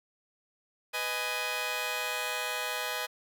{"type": "chord", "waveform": "10% pulse", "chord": "G# minor", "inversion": "first", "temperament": "just", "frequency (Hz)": [498.4, 623, 830.6], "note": ["B4", "D#5", "G#5"], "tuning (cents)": [16, 2, 0], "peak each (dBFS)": -28, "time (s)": [0.93, 3.07], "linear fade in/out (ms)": 20, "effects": []}